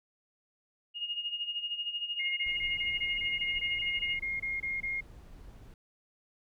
sine tone with tremolo, 2854 Hz, F7, 37 cents sharp, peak -30 dBFS, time 0.94-4.19 s, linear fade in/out 50 ms, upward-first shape sine, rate 13 Hz, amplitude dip 70%
sine tone bursts, 2137 Hz, C7, 36 cents sharp, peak -31 dBFS, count 14, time 2.19-5.009 s, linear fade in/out 10 ms, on 180 ms, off 23 ms
brown noise, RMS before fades -50 dBFS, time 2.46-5.74 s, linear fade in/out 2 ms
effects none

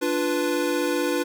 square chord, B diminished, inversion first, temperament equal, 293.7 / 349.2 / 493.9 Hz, D4 / F4 / B4, 0 / 0 / 0 cents, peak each -27 dBFS, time 0.01-1.24 s, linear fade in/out 20 ms, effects none

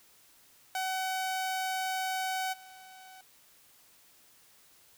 sawtooth tone with level steps, 754 Hz, F#5, 32 cents sharp, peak -27 / -46 dBFS, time 0.75-3.21 s, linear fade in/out 2 ms, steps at 2.52 s, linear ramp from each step 20 ms, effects white hiss -61 dBFS RMS until 4.97 s

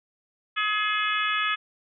harmonic tone, 423.1 Hz, G#4, 32 cents sharp, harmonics 3 / 4 / 5 / 6 / 7 / 8, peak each -27 / -29 / -32 / -30 / -34 / -33 dBFS, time 0.56-1.56 s, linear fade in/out 20 ms, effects none

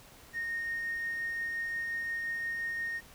triangle tone with tremolo, 1850 Hz, A#6, 14 cents flat, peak -28 dBFS, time 0.33-3.01 s, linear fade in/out 50 ms, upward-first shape triangle, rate 5.7 Hz, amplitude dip 30%, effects tanh soft clip ceiling -29 dBFS + pink hiss -55 dBFS RMS until 3.14 s

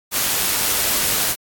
white noise with amplitude modulation, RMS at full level -18 dBFS, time 0.11-1.36 s, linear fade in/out 50 ms, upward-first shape sine, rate 100 Hz, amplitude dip 25%, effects AAC 64 kbps

